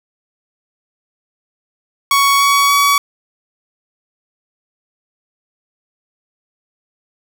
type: tone with pitch steps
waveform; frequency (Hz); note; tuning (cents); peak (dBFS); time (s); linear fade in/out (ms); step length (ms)
sawtooth; 1116 / 1124.4 / 1132.9; C#6 / C#6 / C#6; +11 / +24 / +37; -6; 2.11-2.98; 2; 290
effects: none